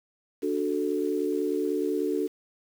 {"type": "chord", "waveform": "sine", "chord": "D major", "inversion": "none", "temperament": "equal", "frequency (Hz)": [293.7, 370, 440], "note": ["D4", "F#4", "A4"], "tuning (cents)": [0, 0, 0], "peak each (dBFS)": -29, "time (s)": [0.42, 2.28], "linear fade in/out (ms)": 20, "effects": ["8-bit"]}